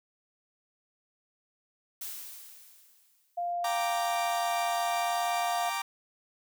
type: noise with exponential decay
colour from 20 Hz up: blue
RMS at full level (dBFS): -37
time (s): 2.01-3.53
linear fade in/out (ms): 5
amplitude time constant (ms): 330
type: tone with pitch glide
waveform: sine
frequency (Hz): 698.5 to 705.4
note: F5 to F5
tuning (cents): 0 to +17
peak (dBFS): -29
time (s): 3.37-5.7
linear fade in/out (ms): 10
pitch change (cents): +17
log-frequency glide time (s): 4.78-5.28
type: chord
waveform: sawtooth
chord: G minor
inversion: none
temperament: equal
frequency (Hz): 784 / 932.3 / 1174.7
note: G5 / Bb5 / D6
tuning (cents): 0 / 0 / 0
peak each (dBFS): -33 / -31 / -31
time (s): 3.64-5.82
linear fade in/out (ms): 5
effects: none